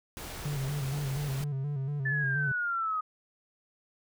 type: noise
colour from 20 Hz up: pink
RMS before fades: -41 dBFS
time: 0.17-1.44 s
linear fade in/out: 0 ms
type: tone with vibrato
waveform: triangle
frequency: 140 Hz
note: C#3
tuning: 18 cents sharp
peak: -28 dBFS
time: 0.45-2.52 s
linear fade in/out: 5 ms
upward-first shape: square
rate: 4.2 Hz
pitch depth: 69 cents each way
type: exponential sweep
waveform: sine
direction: down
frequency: 1760 to 1244.5 Hz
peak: -28 dBFS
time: 2.05-3.01 s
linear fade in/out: 10 ms
effects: none